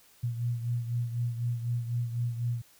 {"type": "beating tone pair", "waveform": "sine", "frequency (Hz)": [118.7, 122.7], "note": ["A#2", "B2"], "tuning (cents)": [32, -11], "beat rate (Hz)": 4, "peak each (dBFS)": [-29, -36], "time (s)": [0.23, 2.62], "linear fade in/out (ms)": 10, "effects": ["white hiss -60 dBFS RMS until 2.79 s"]}